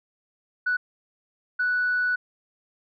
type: tone bursts at uneven times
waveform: sine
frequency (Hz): 1480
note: F#6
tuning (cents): 0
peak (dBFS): -20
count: 2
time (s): 0.66-0.77 / 1.59-2.16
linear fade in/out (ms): 10
effects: tanh soft clip ceiling -17 dBFS